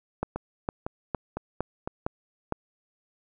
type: two click trains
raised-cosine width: 1 ms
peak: -13 / -17 dBFS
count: 6 / 4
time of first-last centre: 0.23-2.524 / 0.36-1.875 s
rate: 2.18 / 1.98 Hz
effects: none